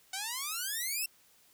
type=exponential sweep; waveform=5% pulse; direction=up; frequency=740 to 2736 Hz; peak=-23 dBFS; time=0.13-1.06 s; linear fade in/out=5 ms; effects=white hiss -64 dBFS RMS until 1.53 s